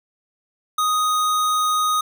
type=tone; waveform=square; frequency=1246 Hz; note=D#6; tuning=2 cents sharp; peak=-18 dBFS; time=0.78-2.01 s; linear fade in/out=5 ms; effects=none